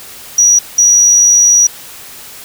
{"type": "tone bursts at uneven times", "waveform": "sine", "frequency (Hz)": 5800, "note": "F#8", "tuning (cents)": -35, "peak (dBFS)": -4, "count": 2, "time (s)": [[0.38, 0.59], [0.78, 1.67]], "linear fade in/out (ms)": 5, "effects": ["white hiss -32 dBFS RMS until 2.44 s"]}